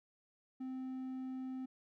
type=tone; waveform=triangle; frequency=259.7 Hz; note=C4; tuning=13 cents flat; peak=-38 dBFS; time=0.6-1.66 s; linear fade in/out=10 ms; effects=none